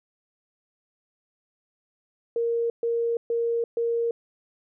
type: tone bursts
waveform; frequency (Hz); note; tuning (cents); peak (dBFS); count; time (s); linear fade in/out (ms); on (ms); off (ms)
sine; 466.2; A#4; 0; -22; 4; 2.36-4.11; 2; 340; 130
effects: none